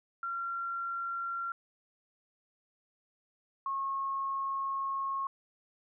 sine tone pair in turn, 1373 / 1088.4 Hz, F6 / C#6, -30 / -32 cents, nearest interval major third, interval 402 cents, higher first, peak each -33 / -31 dBFS, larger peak second, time 0.23-1.52 / 3.66-5.27 s, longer second, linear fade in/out 2 ms, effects none

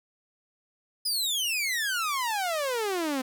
sawtooth exponential sweep, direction down, 5080 to 252 Hz, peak -23 dBFS, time 1.05-3.22 s, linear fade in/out 10 ms, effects 10-bit

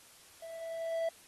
triangle tone with level ramp, 659.3 Hz, E5, in tune, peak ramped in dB -42 to -27 dBFS, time 0.42-1.09 s, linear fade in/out 5 ms, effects white hiss -58 dBFS RMS until 1.27 s + AAC 32 kbps

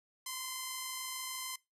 5% pulse tone pair together, 1011 / 1037.6 Hz, B5 / C6, +40 / -15 cents, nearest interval unison, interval 45 cents, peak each -36 / -27 dBFS, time 0.26-1.56 s, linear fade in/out 5 ms, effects noise-tail reverb RT60 0.2 s tail -21 dB re dry + resampled to 32000 Hz

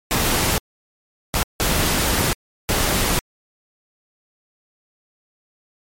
pink noise bursts at uneven times, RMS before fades -19 dBFS, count 4, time 0.11-0.58 / 1.34-1.43 / 1.6-2.33 / 2.69-3.19 s, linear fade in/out 0 ms, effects MP3 64 kbps

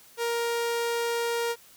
sawtooth tone, 468.7 Hz, A#4, 9 cents sharp, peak -22 dBFS, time 0.17-1.56 s, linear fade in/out 50 ms, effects white hiss -54 dBFS RMS until 1.76 s

